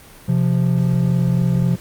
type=tone pair together; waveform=triangle; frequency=130 / 173.98 Hz; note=C3 / F3; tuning=-11 / -6 cents; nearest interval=perfect fourth; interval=505 cents; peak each=-15 dBFS; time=0.28-1.76 s; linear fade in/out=10 ms; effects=pink hiss -43 dBFS RMS until 1.8 s + Opus 32 kbps